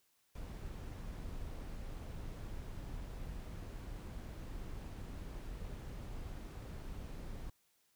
brown noise, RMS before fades -45 dBFS, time 0.35-7.5 s, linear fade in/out 5 ms, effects white hiss -75 dBFS RMS until 7.95 s

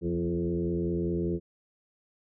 sine tone with frequency modulation, 260 Hz, C4, 11 cents flat, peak -26 dBFS, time 0.01-1.4 s, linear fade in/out 50 ms, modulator 85 Hz, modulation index 2, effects none

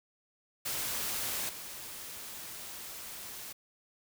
white noise with level steps, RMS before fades -35 / -44 dBFS, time 0.65-3.53 s, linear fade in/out 10 ms, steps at 1.49 s, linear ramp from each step 2 ms, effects none

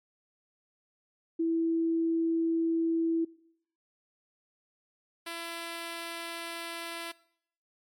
sine / 5% pulse tone pair in turn, 329.4 / 336.1 Hz, E4 / E4, -1 / +34 cents, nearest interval unison, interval 35 cents, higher second, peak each -25 dBFS, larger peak neither, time 1.39-3.25 / 5.26-7.12 s, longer neither, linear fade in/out 10 ms, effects noise-tail reverb RT60 0.7 s tail -22 dB re dry + MP3 64 kbps

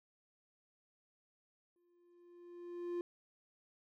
triangle tone with exponential growth, 349.2 Hz, F4, in tune, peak -33 dBFS, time 1.76-3.01 s, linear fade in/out 1 ms, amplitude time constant 270 ms, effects none

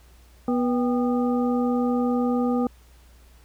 harmonic tone with a mistuned harmonic, 244.6 Hz, B3, 16 cents flat, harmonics 1 / 2 / 3 / 5, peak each -21 / -27 / -31 / -35 dBFS, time 0.48-2.67 s, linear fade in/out 2 ms, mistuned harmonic 3, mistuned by +120 cents, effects added 60 Hz sine -50 dBFS peak until 3.44 s + pink hiss -58 dBFS RMS until 3.44 s

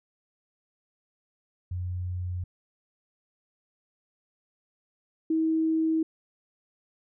sine tone pair in turn, 89.9 / 320.4 Hz, F#2 / E4, -49 / -49 cents, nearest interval octave + minor seventh, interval 2200 cents, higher second, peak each -29 / -22 dBFS, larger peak second, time 1.71-2.44 / 5.3-6.03 s, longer neither, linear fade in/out 5 ms, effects none

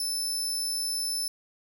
25% pulse tone, 5274 Hz, E8, in tune, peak -23 dBFS, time 0-1.28 s, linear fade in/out 2 ms, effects none

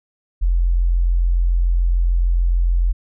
sine tone, 43.44 Hz, F1, 8 cents flat, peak -13 dBFS, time 0.41-2.93 s, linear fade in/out 20 ms, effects none

